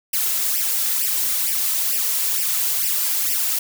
blue noise with flanger, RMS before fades -21 dBFS, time 0.13-3.59 s, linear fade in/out 5 ms, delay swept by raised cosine 0.37 to 3.07 ms, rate 2.2 Hz, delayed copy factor +0.85, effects none

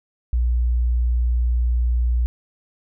sine tone, 60 Hz, B1, 49 cents flat, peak -16 dBFS, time 0.33-2.26 s, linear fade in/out 0 ms, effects none

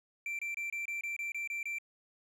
triangle tone bursts, 2349 Hz, D7, in tune, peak -33 dBFS, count 10, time 0.26-1.785 s, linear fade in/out 2 ms, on 130 ms, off 25 ms, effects none

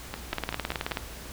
two click trains, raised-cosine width 0.3 ms, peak -12 / -16 dBFS, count 13 / 5, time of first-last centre 0.33-0.972 / 0.14-0.912 s, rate 18.7 / 5.18 Hz, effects added 60 Hz sine -44 dBFS peak until 1.32 s + pink hiss -43 dBFS RMS until 1.32 s

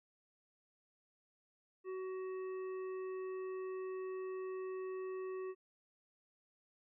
harmonic tone, 375.1 Hz, F#4, 24 cents sharp, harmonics 1 / 3 / 5 / 7, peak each -40 / -53 / -60 / -63 dBFS, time 1.84-5.55 s, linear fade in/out 50 ms, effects none

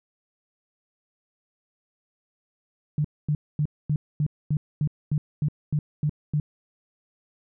sine tone bursts, 149.2 Hz, D3, 28 cents sharp, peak -20 dBFS, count 12, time 2.98-6.4 s, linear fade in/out 2 ms, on 65 ms, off 240 ms, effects none

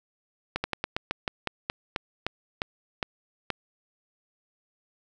slowing click train, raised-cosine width 0.3 ms, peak -11 dBFS, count 14, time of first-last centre 0.56-3.503 s, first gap 80 ms, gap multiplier 1.16, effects none

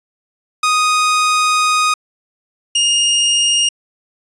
sawtooth tone pair in turn, 1244.5 / 2841 Hz, D#6 / F7, 0 / +29 cents, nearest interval octave + major second, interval 1429 cents, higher second, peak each -8 dBFS, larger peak neither, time 0.63-1.94 / 2.75-3.69 s, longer first, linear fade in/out 5 ms, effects resampled to 22050 Hz

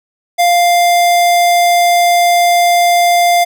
square tone, 698.5 Hz, F5, in tune, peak -8 dBFS, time 0.38-3.45 s, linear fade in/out 20 ms, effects none

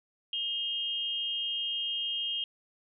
sine tone pair together, 2854 / 3207 Hz, F7 / G7, +37 / +39 cents, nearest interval major second, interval 202 cents, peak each -34 / -32 dBFS, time 0.33-2.44 s, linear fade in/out 2 ms, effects none

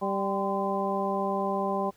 harmonic tone with a mistuned harmonic, 196 Hz, G3, in tune, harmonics 1 / 2 / 3 / 4 / 5, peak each -32 / -32 / -32 / -32 / -32 dBFS, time 0.01-1.91 s, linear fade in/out 20 ms, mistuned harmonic 5, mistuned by +75 cents, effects pink hiss -62 dBFS RMS until 1.96 s

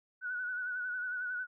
sine tone with vibrato, 1480 Hz, F#6, in tune, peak -34 dBFS, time 0.21-1.47 s, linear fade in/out 50 ms, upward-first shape sine, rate 11 Hz, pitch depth 44 cents each way, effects none

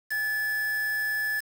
triangle tone with quantisation, 1732 Hz, A6, 28 cents flat, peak -24 dBFS, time 0.1-1.41 s, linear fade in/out 20 ms, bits 6, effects none

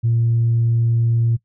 sine tone, 116.1 Hz, A#2, 7 cents flat, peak -13 dBFS, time 0.03-1.37 s, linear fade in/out 20 ms, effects noise-tail reverb RT60 0.1 s tail -19 dB re dry + tanh soft clip ceiling -10 dBFS

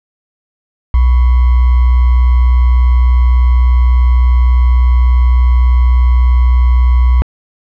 sine tone with sample-and-hold, 61.74 Hz, B1, in tune, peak -5 dBFS, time 0.94-7.22 s, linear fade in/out 0 ms, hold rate 1050 Hz, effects low-pass 2000 Hz 12 dB/octave

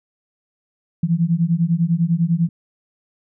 sine beating tone pair, 163.1 / 173.1 Hz, E3 / F3, -18 / -15 cents, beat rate 10 Hz, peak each -18 dBFS, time 1.03-2.49 s, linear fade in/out 5 ms, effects none

